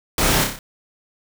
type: noise with echo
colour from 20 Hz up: pink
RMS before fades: -19 dBFS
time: 0.18-0.44 s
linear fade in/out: 2 ms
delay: 30 ms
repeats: 5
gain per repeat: -4 dB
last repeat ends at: 0.59 s
effects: none